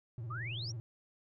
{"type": "tone with vibrato", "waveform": "triangle", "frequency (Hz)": 116.54, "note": "A#2", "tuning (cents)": 0, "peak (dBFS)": -37, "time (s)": [0.18, 0.8], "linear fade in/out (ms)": 0, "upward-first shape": "square", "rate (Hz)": 18, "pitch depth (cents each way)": 110}
{"type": "exponential sweep", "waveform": "sine", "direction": "up", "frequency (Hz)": [1146, 5920], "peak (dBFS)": -40, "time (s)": [0.3, 0.72], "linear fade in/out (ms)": 10}
{"effects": []}